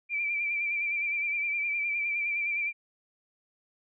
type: tone with vibrato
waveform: sine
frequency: 2349 Hz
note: D7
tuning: in tune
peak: -27 dBFS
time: 0.09-2.73 s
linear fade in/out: 50 ms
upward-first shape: sine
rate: 9.7 Hz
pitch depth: 43 cents each way
effects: none